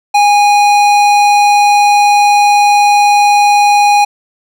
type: tone with tanh clipping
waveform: sine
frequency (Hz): 822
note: G#5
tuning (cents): -18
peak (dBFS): -7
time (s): 0.14-4.05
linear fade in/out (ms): 10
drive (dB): 18
effects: none